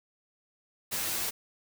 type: noise with comb filter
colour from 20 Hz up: white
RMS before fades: -32 dBFS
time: 0.91-1.31 s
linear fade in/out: 20 ms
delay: 8.9 ms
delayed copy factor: +0.6
effects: none